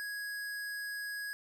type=tone; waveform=square; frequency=1662 Hz; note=G#6; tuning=1 cent sharp; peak=-38 dBFS; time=0-1.33 s; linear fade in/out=0 ms; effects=none